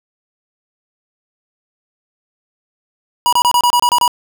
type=tone bursts; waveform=square; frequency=969 Hz; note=B5; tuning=33 cents flat; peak=-10 dBFS; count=9; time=3.26-4.078 s; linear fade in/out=0 ms; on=66 ms; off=28 ms; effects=none